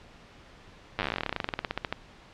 slowing click train, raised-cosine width 0.3 ms, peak -12 dBFS, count 30, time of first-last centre 0.99-1.926 s, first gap 9 ms, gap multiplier 1.08, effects pink hiss -52 dBFS RMS until 2.33 s + low-pass 4000 Hz 12 dB/octave

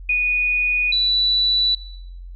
sine tone pair in turn, 2470 / 3957 Hz, D#7 / B7, -13 / +3 cents, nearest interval minor sixth, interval 816 cents, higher second, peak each -15 dBFS, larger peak neither, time 0.09-0.92 / 0.92-1.75 s, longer neither, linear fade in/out 5 ms, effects noise-tail reverb RT60 0.8 s tail -18 dB re dry + added 44 Hz sine -33 dBFS peak until 2.35 s

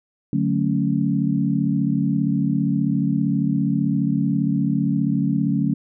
sine chord, D major seventh, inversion none, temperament equal, 146.83 / 185 / 220 / 277.2 Hz, D3 / F#3 / A3 / C#4, 0 / 0 / 0 / 0 cents, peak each -23 dBFS, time 0.33-5.74 s, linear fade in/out 2 ms, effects none

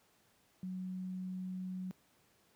sine tone, 185 Hz, F#3, in tune, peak -38 dBFS, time 0.63-1.91 s, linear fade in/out 0 ms, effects pink hiss -70 dBFS RMS until 2.55 s + high-pass 100 Hz 12 dB/octave

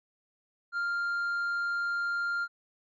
sine tone with tanh clipping, 1396.9 Hz, F6, in tune, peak -29 dBFS, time 0.72-2.48 s, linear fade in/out 50 ms, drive 3 dB, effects none

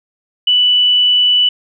sine tone, 2970 Hz, F#7, 6 cents sharp, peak -8 dBFS, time 0.47-1.49 s, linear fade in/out 5 ms, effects none

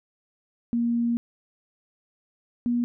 sine tone pair in turn, 235.5 / 240.2 Hz, A#3 / B3, +18 / -48 cents, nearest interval unison, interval 34 cents, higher second, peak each -21 dBFS, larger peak neither, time 0.73-1.17 / 2.66-2.84 s, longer first, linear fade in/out 0 ms, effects none

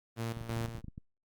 sawtooth tone with tremolo, 115.1 Hz, A#2, 22 cents flat, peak -29 dBFS, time 0.16-0.82 s, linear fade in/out 50 ms, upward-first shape square, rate 3 Hz, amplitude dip 65%
clicks, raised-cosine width 5 ms, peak -31 dBFS, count 12, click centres 0.371 / 0.413 / 0.504 / 0.57 / 0.613 / 0.649 / 0.685 / 0.752 / 0.783 / 0.844 / 0.883 / 0.979 s
effects Opus 24 kbps

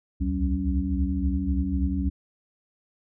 sine tone cluster, 64.9 / 68.6 / 77.1 / 189.3 / 278.8 Hz, C2 / C#2 / D#2 / F#3 / C#4, -13 / -17 / -15 / +40 / +10 cents, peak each -29 dBFS, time 0.2-2.1 s, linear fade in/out 20 ms, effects none

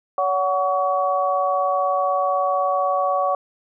sine tone cluster, 566 / 742 / 1129 Hz, C#5 / F#5 / C#6, +36 / +5 / +31 cents, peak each -22 dBFS, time 0.18-3.35 s, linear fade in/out 2 ms, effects none

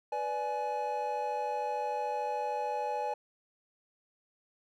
triangle chord, G# diminished, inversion first, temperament equal with one note detuned, 493.9 / 587.3 / 841.7 Hz, B4 / D5 / G#5, 0 / 0 / +23 cents, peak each -36 / -36 / -31 dBFS, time 0.12-3.14 s, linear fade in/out 5 ms, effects none

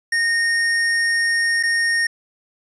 square tone with dropouts, 1847 Hz, A#6, 16 cents flat, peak -17 dBFS, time 0.12-2.07 s, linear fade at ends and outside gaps 5 ms, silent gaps 1.629-1.634 s, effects resampled to 22050 Hz

